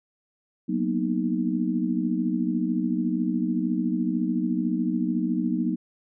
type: chord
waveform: sine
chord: B major seventh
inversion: second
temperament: equal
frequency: 185 / 233.1 / 246.9 / 311.1 Hz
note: F#3 / A#3 / B3 / D#4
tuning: 0 / 0 / 0 / 0 cents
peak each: -28 dBFS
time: 0.68-5.76 s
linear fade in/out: 20 ms
effects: none